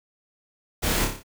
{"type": "noise with echo", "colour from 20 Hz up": "pink", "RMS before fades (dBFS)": -25, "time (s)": [0.82, 1.06], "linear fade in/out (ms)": 20, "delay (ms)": 29, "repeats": 6, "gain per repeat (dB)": -4, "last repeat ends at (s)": 1.234, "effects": []}